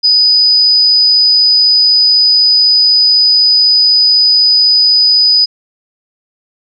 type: tone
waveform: sine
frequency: 4978 Hz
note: D#8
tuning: in tune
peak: -5 dBFS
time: 0.03-5.46 s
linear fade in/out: 20 ms
effects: none